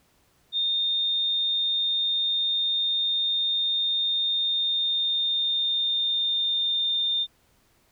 sine tone with pitch glide, 3648 to 3617 Hz, A#7 to A7, -38 to +47 cents, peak -22 dBFS, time 0.52-7.27 s, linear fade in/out 50 ms, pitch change -15 cents, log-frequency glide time 4.33-7.13 s, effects pink hiss -64 dBFS RMS until 7.91 s

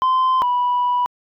sine tone pair in turn, 1034 / 982.2 Hz, C6 / B5, -21 / -10 cents, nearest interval minor second, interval 89 cents, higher first, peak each -11 / -14 dBFS, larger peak first, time 0.02-0.42 / 0.42-1.06 s, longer second, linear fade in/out 0 ms, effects tanh soft clip ceiling -13 dBFS

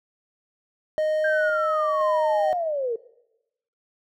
triangle tone with tremolo, 619 Hz, D#5, 9 cents flat, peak -18 dBFS, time 0.98-2.53 s, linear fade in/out 0 ms, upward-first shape square, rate 0.97 Hz, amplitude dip 25%
sine linear sweep, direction down, 1600 to 440 Hz, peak -23 dBFS, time 1.24-2.96 s, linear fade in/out 5 ms
effects noise-tail reverb RT60 0.9 s tail -20 dB re dry

